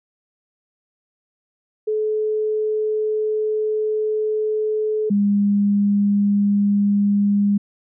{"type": "tone pair in turn", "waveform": "sine", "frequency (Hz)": [430, 202.9], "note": ["A4", "G#3"], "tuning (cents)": [-40, -40], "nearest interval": "octave + minor second", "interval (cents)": 1300, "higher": "first", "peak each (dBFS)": [-18, -14], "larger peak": "second", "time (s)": [[1.87, 5.1], [5.1, 7.58]], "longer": "first", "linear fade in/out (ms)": 10, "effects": []}